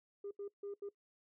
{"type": "tone bursts at uneven times", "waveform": "sine", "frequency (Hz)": 403.4, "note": "G4", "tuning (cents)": 50, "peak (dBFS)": -40, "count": 4, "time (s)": [[0.24, 0.31], [0.39, 0.48], [0.63, 0.74], [0.82, 0.89]], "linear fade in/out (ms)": 5, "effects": ["noise-tail reverb RT60 0.1 s tail -20 dB re dry", "tanh soft clip ceiling -38 dBFS"]}